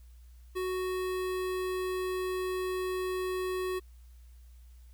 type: tone with notch filter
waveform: square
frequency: 370 Hz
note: F#4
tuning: in tune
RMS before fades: -33 dBFS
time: 0.55-3.8 s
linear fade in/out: 20 ms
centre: 6100 Hz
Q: 1.7
effects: added 60 Hz sine -50 dBFS peak until 4.93 s + white hiss -69 dBFS RMS until 4.93 s